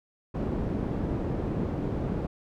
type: low-pass noise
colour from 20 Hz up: white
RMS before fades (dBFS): -30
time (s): 0.34-2.27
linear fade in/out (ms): 10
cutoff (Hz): 300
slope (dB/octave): 12
effects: none